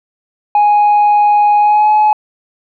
sine tone with pitch glide, 830.6 to 850 Hz, G#5 to G#5, 0 to +40 cents, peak -4 dBFS, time 0.55-2.13 s, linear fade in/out 2 ms, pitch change +40 cents, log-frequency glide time 1.59-1.9 s, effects tanh soft clip ceiling -5 dBFS

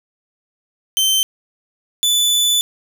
sawtooth tone pair in turn, 3100 / 3486 Hz, G7 / A7, -20 / -17 cents, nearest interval major second, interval 203 cents, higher second, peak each -10 dBFS, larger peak neither, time 0.97-1.23 / 2.03-2.61 s, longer second, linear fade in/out 0 ms, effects none

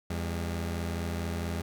sawtooth tone pair together, 84.5 / 202.8 Hz, E2 / G#3, +43 / -41 cents, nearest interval octave + minor third, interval 1516 cents, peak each -28 / -33 dBFS, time 0.1-1.62 s, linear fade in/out 5 ms, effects none

